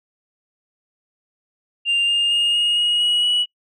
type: tone with pitch steps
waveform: sine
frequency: 2794 / 2817 / 2840 / 2863 / 2886 / 2909 / 2933 Hz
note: F7 / F7 / F7 / F7 / F#7 / F#7 / F#7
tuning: 0 / +14 / +28 / +42 / -44 / -30 / -16 cents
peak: -13 dBFS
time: 1.85-3.46 s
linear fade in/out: 50 ms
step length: 230 ms
effects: noise-tail reverb RT60 0.1 s tail -25 dB re dry + tanh soft clip ceiling -14 dBFS